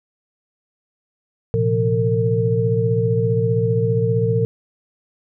sine tone cluster, 114.5 / 129.7 / 171.2 / 454.9 Hz, A#2 / C3 / F3 / A#4, -31 / -15 / -34 / -42 cents, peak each -19 / -24 / -24 / -19 dBFS, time 1.54-4.45 s, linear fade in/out 0 ms, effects none

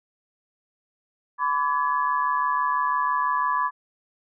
sine tone cluster, 1004 / 1150 / 1690 Hz, B5 / D6 / G#6, +28 / -37 / +30 cents, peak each -23 / -25 / -30 dBFS, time 1.38-3.71 s, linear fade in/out 50 ms, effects none

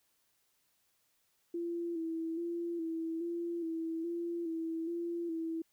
sine tone with vibrato, 334 Hz, E4, 23 cents sharp, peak -34 dBFS, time 1.54-5.62 s, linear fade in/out 5 ms, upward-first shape square, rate 1.2 Hz, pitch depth 38 cents each way, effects white hiss -75 dBFS RMS until 5.72 s

